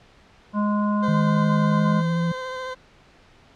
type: harmonic tone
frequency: 207.7 Hz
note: G#3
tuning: in tune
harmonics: 1 / 3 / 5 / 7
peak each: -20 / -31 / -27 / -38 dBFS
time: 0.53-2.03 s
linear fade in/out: 50 ms
type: tone with vibrato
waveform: 20% pulse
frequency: 515 Hz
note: C5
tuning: 28 cents flat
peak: -24 dBFS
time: 1.02-2.75 s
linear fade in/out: 20 ms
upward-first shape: sine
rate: 14 Hz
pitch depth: 16 cents each way
type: tone with pitch glide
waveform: sine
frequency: 156.3 to 168.49 Hz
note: D#3 to E3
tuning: +8 to +38 cents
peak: -20 dBFS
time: 1.08-2.32 s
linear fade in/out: 5 ms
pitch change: +130 cents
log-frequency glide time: 1.71-2.17 s
effects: pink hiss -53 dBFS RMS until 3.55 s + low-pass 4000 Hz 12 dB/octave